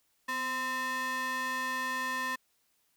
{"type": "ring-modulated tone", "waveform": "square", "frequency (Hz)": 389, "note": "G4", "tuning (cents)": -13, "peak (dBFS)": -29, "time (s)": [0.28, 2.36], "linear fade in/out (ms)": 10, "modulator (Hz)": 1420, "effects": ["white hiss -73 dBFS RMS until 2.96 s"]}